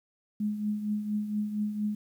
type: tone with tremolo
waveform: sine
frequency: 210 Hz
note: G#3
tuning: 19 cents sharp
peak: -25 dBFS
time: 0.4-1.95 s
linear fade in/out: 5 ms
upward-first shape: triangle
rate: 4.3 Hz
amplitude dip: 65%
effects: 10-bit